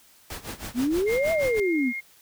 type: noise with tremolo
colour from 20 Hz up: pink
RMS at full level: -34 dBFS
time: 0.3-1.6 s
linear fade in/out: 2 ms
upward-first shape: sine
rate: 6.3 Hz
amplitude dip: 85%
type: exponential two-way sweep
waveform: sine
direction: up then down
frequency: 230.8 to 670 to 230.8 Hz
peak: -21 dBFS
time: 0.74-1.93 s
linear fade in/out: 50 ms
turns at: 1.32 s
type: tone with pitch glide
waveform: sine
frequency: 2120 to 2138 Hz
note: C7 to C7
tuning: +22 to +37 cents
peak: -29 dBFS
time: 1.06-2.01 s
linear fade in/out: 20 ms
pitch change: +15 cents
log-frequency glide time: 1.66-1.72 s
effects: white hiss -56 dBFS RMS until 2.21 s